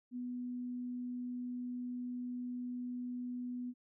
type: tone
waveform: sine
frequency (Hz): 246.9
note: B3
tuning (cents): 0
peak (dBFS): -38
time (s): 0.11-3.74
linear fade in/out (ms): 50
effects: none